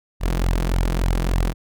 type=tone with flanger; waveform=sawtooth; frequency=43.56 Hz; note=F1; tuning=4 cents flat; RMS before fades=-20 dBFS; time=0.2-1.54 s; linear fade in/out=50 ms; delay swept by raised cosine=0.97 to 6.37 ms; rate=3.4 Hz; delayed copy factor=+0.65; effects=none